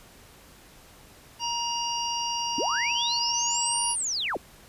harmonic tone, 944 Hz, A#5, 22 cents sharp, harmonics 1 / 3 / 5 / 6, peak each -30 / -32 / -35 / -34 dBFS, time 1.39-3.96 s, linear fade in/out 50 ms
sine linear two-way sweep, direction up then down, 225.8 to 9956 to 225.8 Hz, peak -26 dBFS, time 2.58-4.37 s, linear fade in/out 2 ms, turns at 3.92 s
effects pink hiss -52 dBFS RMS until 4.68 s + resampled to 32000 Hz

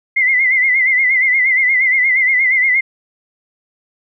sine tone with vibrato, 2064 Hz, C7, 24 cents flat, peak -10 dBFS, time 0.16-2.81 s, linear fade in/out 10 ms, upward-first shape sine, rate 8.5 Hz, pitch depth 76 cents each way, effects none

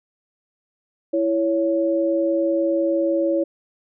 sine tone pair together, 331.8 / 558 Hz, E4 / C#5, +11 / +11 cents, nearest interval major sixth, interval 900 cents, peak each -20 dBFS, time 1.13-3.44 s, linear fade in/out 10 ms, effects none

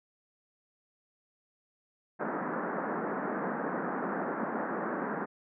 pink band-pass noise, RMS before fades -34 dBFS, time 2.19-5.26 s, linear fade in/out 20 ms, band 180 to 1700 Hz, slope 48 dB/octave, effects none

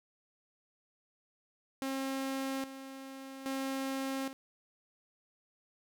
sawtooth tone with tremolo, 268.5 Hz, C4, 45 cents sharp, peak -30 dBFS, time 1.82-4.33 s, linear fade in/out 0 ms, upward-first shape square, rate 0.61 Hz, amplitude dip 70%, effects none

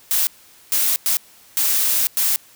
blue noise bursts at uneven times, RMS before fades -18 dBFS, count 5, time 0.11-0.27 / 0.72-0.96 / 1.06-1.17 / 1.57-2.07 / 2.17-2.36 s, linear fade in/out 0 ms, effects white hiss -49 dBFS RMS until 2.55 s

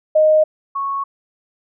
sine tone pair in turn, 620 / 1104.7 Hz, D#5 / C#6, -6 / -6 cents, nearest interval minor seventh, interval 1000 cents, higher second, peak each -9 / -19 dBFS, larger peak first, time 0.15-0.44 / 0.75-1.04 s, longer neither, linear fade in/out 10 ms, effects none

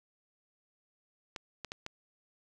clicks, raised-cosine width 0.2 ms, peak -22 dBFS, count 4, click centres 1.362 / 1.647 / 1.719 / 1.864 s, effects none

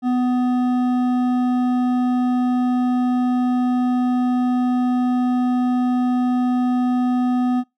triangle tone with hard clipping, 249.2 Hz, B3, 16 cents sharp, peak -18 dBFS, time 0.02-7.64 s, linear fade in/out 50 ms, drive 13 dB, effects noise-tail reverb RT60 0.2 s tail -23 dB re dry

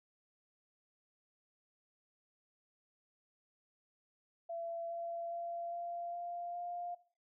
sine tone with pitch steps, 674 / 679.5 / 685 / 690.6 / 696.2 / 701.8 Hz, E5 / F5 / F5 / F5 / F5 / F5, +38 / -48 / -34 / -20 / -6 / +8 cents, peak -39 dBFS, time 4.49-6.95 s, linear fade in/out 10 ms, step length 410 ms, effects noise-tail reverb RT60 0.4 s tail -17 dB re dry

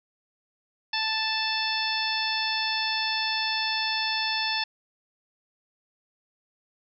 harmonic tone, 880 Hz, A5, in tune, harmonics 1 / 2 / 3 / 4 / 5 / 6, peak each -32 / -32 / -32 / -32 / -32 / -32 dBFS, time 0.93-4.64 s, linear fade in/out 5 ms, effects none

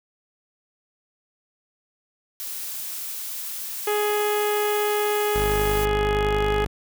blue noise, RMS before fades -32 dBFS, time 2.4-5.85 s, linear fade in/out 0 ms
harmonic tone, 417.8 Hz, G#4, 10 cents sharp, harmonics 1 / 2 / 3 / 4 / 5 / 6 / 7 / 8, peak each -22 / -28 / -32 / -34 / -36 / -38 / -39 / -40 dBFS, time 3.87-6.65 s, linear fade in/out 5 ms
sawtooth tone, 50.7 Hz, G#1, 41 cents flat, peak -21 dBFS, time 5.35-6.67 s, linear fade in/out 10 ms
effects none

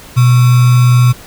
sine tone with sample-and-hold, 123.47 Hz, B2, in tune, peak -4 dBFS, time 0.16-1.13 s, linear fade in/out 20 ms, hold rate 1225 Hz, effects pink hiss -35 dBFS RMS until 1.26 s

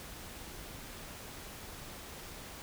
silence, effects pink hiss -47 dBFS RMS until 2.62 s

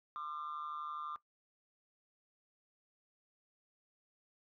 sine tone with amplitude modulation, 1198 Hz, D6, 34 cents sharp, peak -35 dBFS, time 0.16-1.16 s, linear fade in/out 0 ms, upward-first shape sine, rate 152 Hz, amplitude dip 85%, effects noise-tail reverb RT60 0.1 s tail -17 dB re dry + tanh soft clip ceiling -35 dBFS

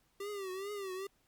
square tone with vibrato, 392 Hz, G4, in tune, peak -39 dBFS, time 0.2-1.07 s, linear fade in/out 5 ms, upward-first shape triangle, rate 2.4 Hz, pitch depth 120 cents each way, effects pink hiss -73 dBFS RMS until 1.27 s + MP3 96 kbps

